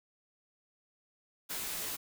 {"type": "noise with comb filter", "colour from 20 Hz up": "white", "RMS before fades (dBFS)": -38, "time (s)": [1.49, 1.97], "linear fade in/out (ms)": 20, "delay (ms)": 15, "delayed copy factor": -0.8, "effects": []}